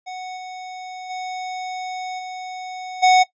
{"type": "tone with level steps", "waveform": "square", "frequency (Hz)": 740, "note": "F#5", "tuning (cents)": 0, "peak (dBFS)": [-30, -32, -27, -30, -11], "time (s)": [0.06, 3.24], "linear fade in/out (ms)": 20, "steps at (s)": [0.36, 1.09, 2.18, 3.02], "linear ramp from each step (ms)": 20, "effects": ["noise-tail reverb RT60 0.1 s tail -18 dB re dry", "resampled to 16000 Hz"]}